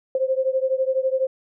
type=beating tone pair; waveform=sine; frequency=521 / 533 Hz; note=C5 / C5; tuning=-7 / +32 cents; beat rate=12 Hz; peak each=-21 / -23 dBFS; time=0.15-1.27 s; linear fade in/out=2 ms; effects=none